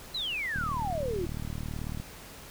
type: exponential sweep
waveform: sine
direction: down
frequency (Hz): 4186 to 327.6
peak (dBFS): -30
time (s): 0.14-1.26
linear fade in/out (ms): 10
type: click train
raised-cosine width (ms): 5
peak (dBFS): -24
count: 56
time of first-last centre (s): 0.56-2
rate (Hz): 38.2
effects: pink hiss -47 dBFS RMS until 2.5 s